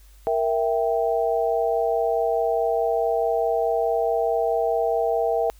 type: chord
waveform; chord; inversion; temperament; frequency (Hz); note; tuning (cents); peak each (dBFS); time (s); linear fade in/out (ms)
sine; E diminished; second; equal; 466.2 / 659.3 / 784; Bb4 / E5 / G5; 0 / 0 / 0; -23 / -23 / -26; 0.27-5.5; 0
effects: added 50 Hz sine -47 dBFS peak until 5.59 s + white hiss -58 dBFS RMS until 5.59 s